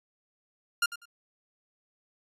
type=tone with echo; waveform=sawtooth; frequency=1400 Hz; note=F6; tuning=4 cents sharp; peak=-19 dBFS; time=0.82-0.86 s; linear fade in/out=5 ms; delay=98 ms; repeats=2; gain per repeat=-14 dB; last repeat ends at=1.056 s; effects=resampled to 32000 Hz